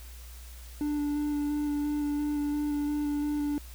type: tone with vibrato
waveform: triangle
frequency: 293.7 Hz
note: D4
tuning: in tune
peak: -25 dBFS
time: 0.81-3.58 s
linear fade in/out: 0 ms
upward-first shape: square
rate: 2.9 Hz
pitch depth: 11 cents each way
effects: added 60 Hz sine -43 dBFS peak until 3.74 s + white hiss -52 dBFS RMS until 3.74 s